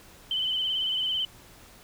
sine tone with vibrato, 3055 Hz, G7, 45 cents flat, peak -25 dBFS, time 0.31-1.25 s, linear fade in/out 2 ms, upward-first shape sine, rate 18 Hz, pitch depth 44 cents each way, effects pink hiss -52 dBFS RMS until 1.83 s

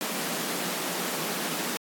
pink high-pass noise, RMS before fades -31 dBFS, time 0.01-1.77 s, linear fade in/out 0 ms, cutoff 160 Hz, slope 96 dB/octave, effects AAC 64 kbps

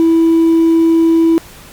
triangle tone with hard clipping, 328.8 Hz, E4, 4 cents flat, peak -6 dBFS, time 0-1.38 s, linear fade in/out 0 ms, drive 2 dB, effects pink hiss -37 dBFS RMS until 1.72 s + MP3 96 kbps

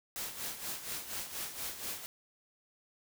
white noise with tremolo, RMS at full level -38 dBFS, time 0.16-2.06 s, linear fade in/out 0 ms, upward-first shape sine, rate 4.2 Hz, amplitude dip 65%, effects none

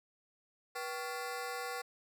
20% pulse ring-modulated tone, 630 Hz, D#5, 21 cents sharp, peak -30 dBFS, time 0.75-1.82 s, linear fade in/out 10 ms, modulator 144 Hz, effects none

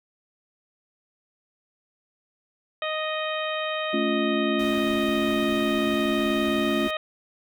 harmonic tone, 622.3 Hz, D#5, in tune, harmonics 1 / 2 / 3 / 4 / 5 / 6, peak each -29 / -32 / -34 / -35 / -36 / -37 dBFS, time 2.82-6.97 s, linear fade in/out 2 ms
sine chord, A augmented, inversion none, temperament equal with one note detuned, 216.5 / 277.2 / 349.2 Hz, A3 / C#4 / E#4, -28 / 0 / 0 cents, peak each -27 dBFS, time 3.93-6.88 s, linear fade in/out 10 ms
pink noise, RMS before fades -41 dBFS, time 4.59-6.91 s, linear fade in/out 5 ms
effects none

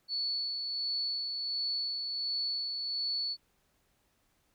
sine tone with tremolo, 4435 Hz, C#8, in tune, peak -30 dBFS, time 0.08-3.37 s, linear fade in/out 50 ms, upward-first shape sine, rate 1.4 Hz, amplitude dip 35%, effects pink hiss -73 dBFS RMS until 4.54 s

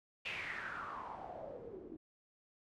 white noise with low-pass filter sweep, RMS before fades -45 dBFS, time 0.25-1.97 s, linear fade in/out 10 ms, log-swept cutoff 2700 to 310 Hz, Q 5.8, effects MP3 64 kbps

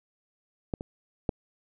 clicks, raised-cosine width 2 ms, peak -16 / -22 / -12 dBFS, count 3, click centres 0.738 / 0.809 / 1.292 s, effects none

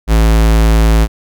square tone, 55 Hz, A1, in tune, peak -7 dBFS, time 0.07-1.08 s, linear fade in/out 50 ms, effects none

